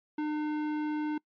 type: tone with tanh clipping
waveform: sine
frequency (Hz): 302.5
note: D#4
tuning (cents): -49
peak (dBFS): -31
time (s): 0.18-1.18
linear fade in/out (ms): 5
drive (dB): 15
effects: noise-tail reverb RT60 0.1 s tail -25 dB re dry + MP3 64 kbps